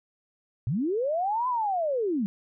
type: linear two-way sweep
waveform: sine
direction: up then down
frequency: 100.5 to 1026 to 185.7 Hz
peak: -24 dBFS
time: 0.67-2.26 s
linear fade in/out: 0 ms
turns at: 1.48 s
effects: none